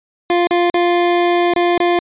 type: tone with dropouts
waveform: 25% pulse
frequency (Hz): 349.2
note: F4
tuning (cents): 0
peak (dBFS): -8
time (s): 0.3-1.99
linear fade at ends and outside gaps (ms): 1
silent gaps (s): 0.471-0.509 / 0.7-0.742 / 1.537-1.562 / 1.778-1.802
effects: resampled to 8000 Hz